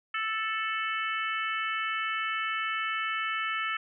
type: harmonic tone with a mistuned harmonic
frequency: 440 Hz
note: A4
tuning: in tune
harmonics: 3 / 4 / 5 / 6 / 7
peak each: -32 / -34 / -36 / -38 / -39 dBFS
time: 0.14-3.77 s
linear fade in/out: 5 ms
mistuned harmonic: 7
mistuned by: -38 cents
effects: none